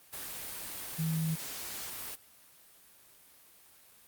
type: tone in noise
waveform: sine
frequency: 160.5 Hz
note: E3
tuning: 46 cents flat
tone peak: -29 dBFS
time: 0.98-1.36 s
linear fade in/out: 20 ms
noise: white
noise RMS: -41 dBFS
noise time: 0.12-2.16 s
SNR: +9 dB
effects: white hiss -59 dBFS RMS until 4.07 s + Opus 32 kbps